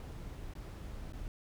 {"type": "noise with dropouts", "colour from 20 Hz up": "brown", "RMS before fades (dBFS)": -44, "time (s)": [0, 1.28], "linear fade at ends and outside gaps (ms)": 1, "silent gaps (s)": [[0.537, 0.552], [1.123, 1.133]], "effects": []}